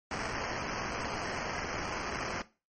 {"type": "noise with sample-and-hold", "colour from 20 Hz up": "violet", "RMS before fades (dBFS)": -36, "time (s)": [0.11, 2.42], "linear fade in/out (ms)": 2, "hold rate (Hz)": 3675, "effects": ["noise-tail reverb RT60 0.3 s tail -17 dB re dry", "MP3 32 kbps"]}